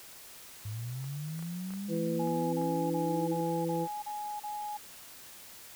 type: linear sweep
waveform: sine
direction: up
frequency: 102.8 to 329.6 Hz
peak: -35 dBFS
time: 0.65-3.41 s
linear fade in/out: 5 ms
type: clicks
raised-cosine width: 0.5 ms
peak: -35 dBFS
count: 7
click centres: 1.042 / 1.392 / 1.426 / 1.706 / 1.737 / 2.274 / 2.616 s
type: harmonic tone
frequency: 166.5 Hz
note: E3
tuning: 18 cents sharp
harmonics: 1 / 2 / 3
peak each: -34 / -34 / -34 dBFS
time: 1.88-3.88 s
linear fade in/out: 50 ms
type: tone bursts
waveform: sine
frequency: 836 Hz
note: G#5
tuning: 11 cents sharp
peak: -35 dBFS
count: 7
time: 2.19-4.774 s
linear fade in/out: 10 ms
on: 340 ms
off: 34 ms
effects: white hiss -50 dBFS RMS until 5.75 s